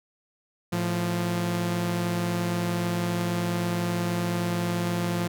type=tone pair together; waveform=sawtooth; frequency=110.18 / 174 Hz; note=A2 / F3; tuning=+3 / -6 cents; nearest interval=minor sixth; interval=791 cents; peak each=-27 / -22 dBFS; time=0.72-5.28 s; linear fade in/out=10 ms; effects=none